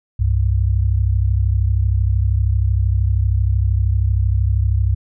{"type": "tone pair together", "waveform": "sine", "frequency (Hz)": [65.31, 98.2], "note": ["C2", "G2"], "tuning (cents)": [-3, 4], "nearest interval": "perfect fifth", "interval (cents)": 707, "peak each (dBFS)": -16, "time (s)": [0.19, 4.95], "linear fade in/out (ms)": 10, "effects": []}